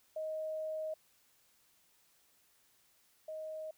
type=tone pair in turn; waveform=sine; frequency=627 / 627 Hz; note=D#5 / D#5; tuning=+13 / +13 cents; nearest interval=unison; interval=0 cents; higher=neither; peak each=-36 / -40 dBFS; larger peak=first; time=0.16-0.94 / 3.28-3.71 s; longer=first; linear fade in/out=5 ms; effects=white hiss -70 dBFS RMS until 3.77 s